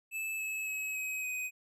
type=tone with pitch steps; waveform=square; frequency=2620 / 2591 / 2563 / 2535 / 2507 Hz; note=E7 / E7 / E7 / D#7 / D#7; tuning=-11 / -30 / -49 / +32 / +12 cents; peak=-35 dBFS; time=0.11-1.51 s; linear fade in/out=50 ms; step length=280 ms; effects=none